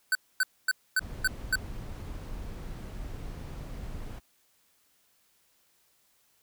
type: tone bursts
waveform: square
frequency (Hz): 1519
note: F#6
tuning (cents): +45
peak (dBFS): -23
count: 6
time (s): 0.12-1.556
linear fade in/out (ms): 2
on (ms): 31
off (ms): 250
type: noise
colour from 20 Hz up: brown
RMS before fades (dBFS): -39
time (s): 1-4.2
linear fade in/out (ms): 20
effects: white hiss -68 dBFS RMS until 6.42 s